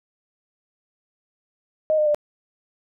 sine tone with pitch steps, 622.3 / 608.1 / 594.2 Hz, D#5 / D#5 / D5, 0 / -40 / +20 cents, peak -16 dBFS, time 1.9-2.146 s, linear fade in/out 0 ms, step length 82 ms, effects none

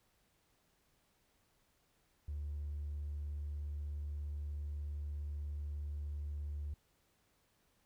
sine tone with hard clipping, 73.6 Hz, D2, 4 cents sharp, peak -39 dBFS, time 2.28-6.74 s, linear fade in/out 5 ms, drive 1 dB, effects pink hiss -75 dBFS RMS until 7.85 s

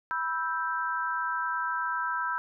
sine chord, E minor, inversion second, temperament equal with one note detuned, 981.5 / 1318.5 / 1568 Hz, B5 / E6 / G6, -11 / 0 / 0 cents, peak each -32 dBFS, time 0.11-2.38 s, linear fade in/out 0 ms, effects none

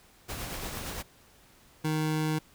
pink noise with tremolo, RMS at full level -36 dBFS, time 0.28-1.03 s, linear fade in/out 20 ms, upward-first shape sine, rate 8.7 Hz, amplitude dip 30%
25% pulse tone, 155.56 Hz, D#3, in tune, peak -23 dBFS, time 1.84-2.39 s, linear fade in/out 10 ms
effects pink hiss -59 dBFS RMS until 2.54 s

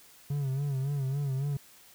triangle tone with vibrato, 138 Hz, C#3, 7 cents flat, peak -26 dBFS, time 0.3-1.57 s, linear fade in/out 5 ms, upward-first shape sine, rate 3.6 Hz, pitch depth 87 cents each way, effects white hiss -56 dBFS RMS until 1.94 s

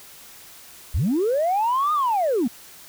sine linear two-way sweep, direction up then down, 49.33 to 1244.5 to 206.1 Hz, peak -17 dBFS, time 0.94-2.48 s, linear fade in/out 10 ms, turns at 1.93 s, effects tanh soft clip ceiling -15 dBFS + white hiss -45 dBFS RMS until 2.88 s

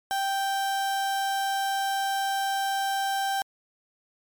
35% pulse tone, 784 Hz, G5, in tune, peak -23 dBFS, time 0.11-3.42 s, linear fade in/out 0 ms, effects MP3 96 kbps

